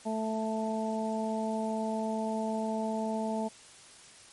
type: harmonic tone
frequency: 220 Hz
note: A3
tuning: in tune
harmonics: 1 / 2 / 3 / 4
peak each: -32 / -38 / -35 / -37 dBFS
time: 0.05-3.49 s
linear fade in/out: 20 ms
effects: white hiss -53 dBFS RMS until 4.32 s + MP3 48 kbps